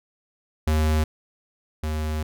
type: tone pair in turn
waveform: square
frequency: 77.6 / 77.27 Hz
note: D#2 / D#2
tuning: -4 / -11 cents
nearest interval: unison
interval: 7 cents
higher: first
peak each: -19 / -25 dBFS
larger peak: first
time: 0.67-1.04 / 1.83-2.23 s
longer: second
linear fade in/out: 5 ms
effects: none